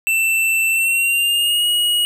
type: tone with pitch glide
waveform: square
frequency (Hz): 2672 to 2897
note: E7 to F#7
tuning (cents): +23 to -37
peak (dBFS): -15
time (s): 0.07-2.05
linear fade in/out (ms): 0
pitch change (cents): +140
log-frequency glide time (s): 0.7-1.68
effects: none